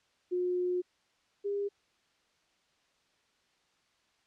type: tone pair in turn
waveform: sine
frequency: 359.6 / 403.6 Hz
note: F#4 / G#4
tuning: -49 / -49 cents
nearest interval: major second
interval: 200 cents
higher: second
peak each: -28 / -30 dBFS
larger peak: first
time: 0.31-0.82 / 1.44-1.69 s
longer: first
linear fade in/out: 20 ms
effects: white hiss -71 dBFS RMS until 4.26 s + low-pass 5000 Hz 12 dB/octave